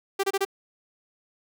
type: tone bursts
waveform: sawtooth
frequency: 392 Hz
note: G4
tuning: in tune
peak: -18 dBFS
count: 4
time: 0.19-0.451 s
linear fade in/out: 10 ms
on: 45 ms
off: 27 ms
effects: none